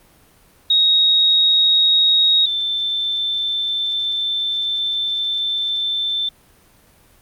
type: tone pair in turn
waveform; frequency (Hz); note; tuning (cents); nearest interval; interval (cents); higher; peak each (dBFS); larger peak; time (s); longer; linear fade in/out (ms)
sine; 3769 / 3546; A#7 / A7; +18 / +13; minor second; 105; first; -11 / -18; first; 0.7-2.46 / 2.46-6.29; second; 5
effects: pink hiss -52 dBFS RMS until 7.21 s + Opus 32 kbps